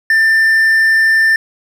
triangle tone, 1786 Hz, A6, 25 cents sharp, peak -6 dBFS, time 0.1-1.36 s, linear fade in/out 2 ms, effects none

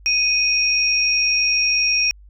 sine tone pair together, 2489 / 5588 Hz, D#7 / F8, 0 / 0 cents, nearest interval octave + major second, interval 1400 cents, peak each -18 dBFS, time 0.06-2.11 s, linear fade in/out 0 ms, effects added 50 Hz sine -42 dBFS peak until 2.29 s

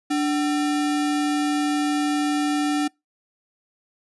sine tone with sample-and-hold, 293.7 Hz, D4, in tune, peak -19 dBFS, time 0.1-2.88 s, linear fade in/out 10 ms, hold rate 1050 Hz, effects noise-tail reverb RT60 0.2 s tail -26 dB re dry + resampled to 24000 Hz

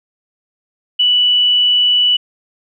sine tone, 2960 Hz, F#7, in tune, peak -9 dBFS, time 0.99-2.17 s, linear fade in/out 10 ms, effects none

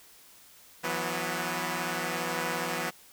5% pulse chord, E suspended second, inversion none, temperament equal with one note detuned, 164.81 / 182.13 / 246.9 Hz, E3 / F#3 / B3, 0 / -27 / 0 cents, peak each -23 dBFS, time 0.83-2.91 s, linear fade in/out 20 ms, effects white hiss -55 dBFS RMS until 3.12 s

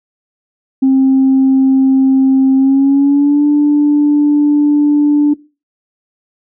sine tone with pitch glide, 266.1 to 293.6 Hz, C4 to D4, +29 to 0 cents, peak -5 dBFS, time 0.82-5.34 s, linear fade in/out 10 ms, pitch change +171 cents, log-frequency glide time 2.56-3.46 s, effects noise-tail reverb RT60 0.3 s tail -20 dB re dry + tanh soft clip ceiling -3 dBFS

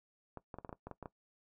clicks, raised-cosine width 1 ms, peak -30 dBFS, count 10, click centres 0.373 / 0.542 / 0.586 / 0.648 / 0.693 / 0.728 / 0.87 / 0.913 / 1.027 / 1.058 s, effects noise-tail reverb RT60 0.1 s tail -17 dB re dry

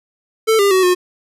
square tone with pitch steps, 443.2 / 400.4 / 375.1 / 360.9 Hz, A4 / G4 / F#4 / F#4, +13 / +37 / +24 / -43 cents, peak -11 dBFS, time 0.47-0.95 s, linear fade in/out 20 ms, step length 120 ms, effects resampled to 32000 Hz

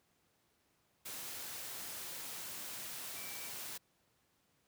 sine tone in noise, 2317 Hz, D7, 24 cents flat, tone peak -52 dBFS, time 3.16-3.49 s, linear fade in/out 10 ms, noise white, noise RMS -45 dBFS, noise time 1.05-3.78 s, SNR -10 dB, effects pink hiss -75 dBFS RMS until 4.67 s + high-pass 80 Hz 12 dB/octave

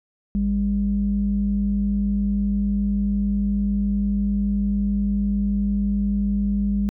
sine tone pair together, 53.32 / 201.2 Hz, G#1 / G3, +46 / +45 cents, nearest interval octave + major seventh, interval 2299 cents, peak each -24 / -19 dBFS, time 0.35-6.89 s, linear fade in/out 0 ms, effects tanh soft clip ceiling -11 dBFS

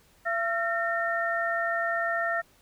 sine tone cluster, 678 / 1362 / 1823 Hz, E5 / F6 / A#6, +49 / -44 / -39 cents, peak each -29 / -31 / -29 dBFS, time 0.25-2.42 s, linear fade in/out 20 ms, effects pink hiss -61 dBFS RMS until 2.61 s

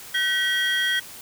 triangle tone cluster, 1524 / 1919 / 3246 Hz, G6 / A#6 / G#7, -49 / +50 / -40 cents, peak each -25 / -22 / -23 dBFS, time 0.14-1 s, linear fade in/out 10 ms, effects white hiss -41 dBFS RMS until 1.21 s

